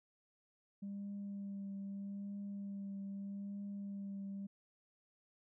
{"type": "tone with vibrato", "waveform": "sine", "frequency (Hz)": 199.1, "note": "G3", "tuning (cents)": 27, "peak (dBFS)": -40, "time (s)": [0.82, 4.47], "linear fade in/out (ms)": 10, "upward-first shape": "triangle", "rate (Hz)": 0.8, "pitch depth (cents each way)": 22, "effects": ["tanh soft clip ceiling -39 dBFS"]}